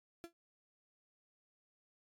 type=tone with exponential decay; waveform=35% pulse; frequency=339.3 Hz; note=F4; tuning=50 cents flat; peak=-40 dBFS; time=0.24-0.33 s; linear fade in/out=0 ms; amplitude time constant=18 ms; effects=MP3 96 kbps